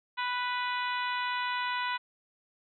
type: harmonic tone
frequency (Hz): 493.9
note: B4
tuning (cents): 0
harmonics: 2 / 3 / 4 / 5 / 6 / 7 / 8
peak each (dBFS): -32 / -36 / -38 / -40 / -42 / -43 / -44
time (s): 0.17-1.98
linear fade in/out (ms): 20
effects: none